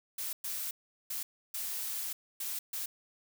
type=noise bursts at uneven times; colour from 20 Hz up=blue; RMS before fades=-37 dBFS; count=6; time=0.18-0.33 / 0.44-0.71 / 1.1-1.23 / 1.54-2.13 / 2.4-2.59 / 2.73-2.86 s; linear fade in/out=5 ms; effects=none